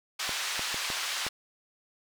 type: band-pass noise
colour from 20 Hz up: white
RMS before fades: -33 dBFS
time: 0.19-1.29 s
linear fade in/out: 10 ms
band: 990 to 4900 Hz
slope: 12 dB/octave
type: clicks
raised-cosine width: 1 ms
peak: -22 dBFS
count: 5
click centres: 0.293 / 0.594 / 0.744 / 0.902 / 1.266 s
effects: none